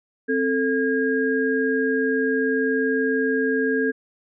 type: tone cluster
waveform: sine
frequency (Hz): 263.9 / 443.2 / 1629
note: C4 / A4 / G#6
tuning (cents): +15 / +13 / -34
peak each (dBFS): -23 / -22 / -25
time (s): 0.28-3.92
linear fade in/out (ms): 20
effects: none

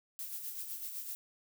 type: noise with tremolo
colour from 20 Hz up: violet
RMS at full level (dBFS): -40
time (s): 0.19-1.15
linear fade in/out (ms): 0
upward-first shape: sine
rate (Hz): 7.9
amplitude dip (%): 50
effects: none

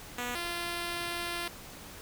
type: tone pair in turn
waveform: 5% pulse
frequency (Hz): 244.1 / 345.2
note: B3 / F4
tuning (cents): -20 / -20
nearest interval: tritone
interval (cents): 600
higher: second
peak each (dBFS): -22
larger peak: neither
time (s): 0.18-0.35 / 0.35-1.48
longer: second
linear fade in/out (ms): 2
effects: pink hiss -47 dBFS RMS until 2.01 s

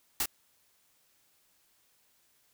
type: noise with echo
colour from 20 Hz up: white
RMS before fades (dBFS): -29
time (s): 0.2-0.23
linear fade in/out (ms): 2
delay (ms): 28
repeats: 1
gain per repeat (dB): -4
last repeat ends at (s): 0.258
effects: white hiss -69 dBFS RMS until 2.53 s

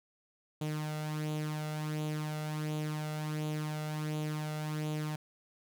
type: tone with flanger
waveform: sawtooth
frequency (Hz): 152.9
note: D#3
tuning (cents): -30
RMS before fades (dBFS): -36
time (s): 0.61-5.16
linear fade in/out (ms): 5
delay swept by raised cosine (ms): 0.28 to 1.48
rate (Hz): 1.4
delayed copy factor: +0.55
effects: none

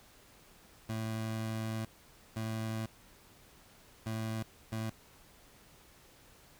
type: tone bursts at uneven times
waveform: 25% pulse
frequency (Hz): 111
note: A2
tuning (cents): +16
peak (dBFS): -31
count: 4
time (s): 0.89-1.85 / 2.36-2.86 / 4.06-4.43 / 4.72-4.9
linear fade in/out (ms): 5
effects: pink hiss -60 dBFS RMS until 6.59 s

